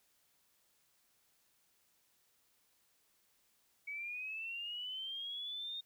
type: linear sweep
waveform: sine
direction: up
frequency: 2254 to 3692 Hz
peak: -40 dBFS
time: 3.87-5.81 s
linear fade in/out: 10 ms
effects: white hiss -74 dBFS RMS until 5.85 s

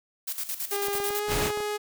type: noise with tremolo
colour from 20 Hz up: blue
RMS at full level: -31 dBFS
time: 0.27-1.2 s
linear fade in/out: 10 ms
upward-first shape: square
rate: 9.1 Hz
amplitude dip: 70%
type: tone with pitch glide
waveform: sawtooth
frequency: 403.8 to 418 Hz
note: G#4 to G#4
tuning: -49 to +11 cents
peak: -24 dBFS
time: 0.71-1.78 s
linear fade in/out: 20 ms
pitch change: +60 cents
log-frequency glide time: 1.03-1.25 s
type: clicks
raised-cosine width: 1 ms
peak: -24 dBFS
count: 9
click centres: 0.884 / 0.952 / 1.002 / 1.105 / 1.353 / 1.457 / 1.503 / 1.574 / 1.604 s
type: noise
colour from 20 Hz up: pink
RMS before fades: -28 dBFS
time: 1.27-1.52 s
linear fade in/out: 50 ms
effects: none

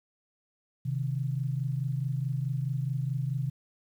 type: tone pair together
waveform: sine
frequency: 130.42 / 155.1 Hz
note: C3 / D#3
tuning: -5 / -5 cents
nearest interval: minor third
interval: 300 cents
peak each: -29 / -33 dBFS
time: 0.85-3.5 s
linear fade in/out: 10 ms
effects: 10-bit

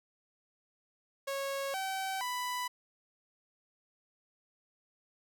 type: tone with pitch steps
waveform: sawtooth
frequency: 550 / 768 / 992 Hz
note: C#5 / G5 / B5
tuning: -14 / -36 / +7 cents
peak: -30 dBFS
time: 1.27-2.68 s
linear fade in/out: 10 ms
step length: 470 ms
effects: none

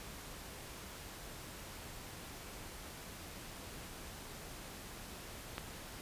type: click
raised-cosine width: 0.3 ms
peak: -23 dBFS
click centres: 5.581 s
effects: pink hiss -49 dBFS RMS until 6.01 s + resampled to 32000 Hz

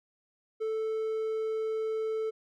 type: tone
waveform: triangle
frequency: 440 Hz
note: A4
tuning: in tune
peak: -27 dBFS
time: 0.6-2.31 s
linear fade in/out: 20 ms
effects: none

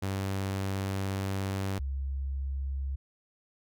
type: tone pair in turn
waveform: sawtooth / sine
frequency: 97 / 67.84 Hz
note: G2 / C#2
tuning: -18 / -37 cents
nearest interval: tritone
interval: 619 cents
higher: first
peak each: -26 / -30 dBFS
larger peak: first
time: 0.02-1.79 / 1.79-2.96 s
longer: first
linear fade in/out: 10 ms
effects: none

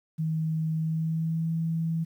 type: tone with pitch glide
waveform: sine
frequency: 159 to 163.56 Hz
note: D#3 to E3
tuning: +38 to -13 cents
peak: -25 dBFS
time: 0.18-2.05 s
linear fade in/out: 20 ms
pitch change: +49 cents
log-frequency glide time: 0.74-1.51 s
effects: 10-bit

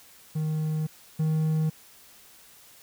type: tone pair in turn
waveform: triangle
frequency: 155.56 / 157 Hz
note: D#3 / D#3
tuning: 0 / +16 cents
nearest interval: unison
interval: 16 cents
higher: second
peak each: -23 / -20 dBFS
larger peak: second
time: 0.35-0.87 / 1.19-1.7 s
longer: first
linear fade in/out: 10 ms
effects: white hiss -53 dBFS RMS until 2.82 s

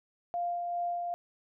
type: tone with tremolo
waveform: sine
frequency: 698 Hz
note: F5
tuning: 1 cent flat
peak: -29 dBFS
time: 0.34-1.14 s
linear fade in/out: 0 ms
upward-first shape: sine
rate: 2.5 Hz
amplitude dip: 30%
effects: none

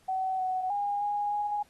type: tone with pitch steps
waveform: sine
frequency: 756 / 745 / 814 / 823 / 828 Hz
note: F#5 / F#5 / G#5 / G#5 / G#5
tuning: +37 / +12 / -35 / -16 / -5 cents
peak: -27 dBFS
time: 0.08-1.63 s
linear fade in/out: 10 ms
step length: 310 ms
effects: pink hiss -64 dBFS RMS until 1.69 s + AAC 32 kbps

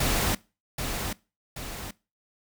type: noise with echo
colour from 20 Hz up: pink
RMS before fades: -25 dBFS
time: 0-0.35 s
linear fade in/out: 5 ms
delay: 780 ms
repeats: 2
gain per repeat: -6 dB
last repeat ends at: 1.91 s
effects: noise-tail reverb RT60 0.3 s tail -22 dB re dry

